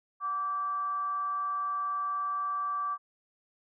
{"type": "tone with frequency modulation", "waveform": "sine", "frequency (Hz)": 1160, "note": "D6", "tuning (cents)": -22, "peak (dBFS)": -29, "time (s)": [0.2, 2.98], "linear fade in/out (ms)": 50, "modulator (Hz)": 421, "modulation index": 0.2, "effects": []}